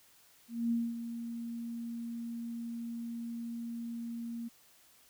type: tone with ADSR envelope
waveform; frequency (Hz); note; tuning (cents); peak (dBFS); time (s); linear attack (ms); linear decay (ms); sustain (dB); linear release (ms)
sine; 233.1; A#3; 0; -27; 0.48-4.49; 230; 230; -10; 17
effects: white hiss -63 dBFS RMS until 5.09 s